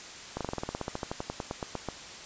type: slowing click train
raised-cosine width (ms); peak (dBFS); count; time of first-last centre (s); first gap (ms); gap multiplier
1; -18; 21; 0.37-1.887; 37; 1.07
effects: white hiss -44 dBFS RMS until 2.25 s + resampled to 16000 Hz